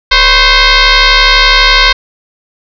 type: tone with frequency modulation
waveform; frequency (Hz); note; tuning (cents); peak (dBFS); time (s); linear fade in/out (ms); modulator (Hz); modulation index
sine; 1086; C#6; -36; -3; 0.11-1.93; 10; 525; 6.7
effects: none